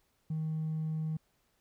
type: tone with hard clipping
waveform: sine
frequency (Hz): 157.5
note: D#3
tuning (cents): +21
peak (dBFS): -32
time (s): 0.3-1.17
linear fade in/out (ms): 5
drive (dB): 1
effects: pink hiss -74 dBFS RMS until 1.6 s